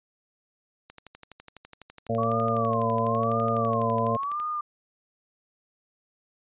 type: click train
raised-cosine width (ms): 0.2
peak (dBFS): -26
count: 43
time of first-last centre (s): 0.9-4.4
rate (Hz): 12
type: harmonic tone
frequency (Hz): 114.2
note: A#2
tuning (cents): -35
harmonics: 1 / 2 / 4 / 5 / 6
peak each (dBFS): -30 / -30 / -30 / -30 / -30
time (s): 2.09-4.17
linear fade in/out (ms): 10
type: tone with vibrato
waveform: sine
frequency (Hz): 1108.7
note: C#6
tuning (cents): 0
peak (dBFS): -27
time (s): 2.18-4.61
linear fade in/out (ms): 5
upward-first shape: sine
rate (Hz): 0.98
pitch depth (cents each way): 170
effects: resampled to 8000 Hz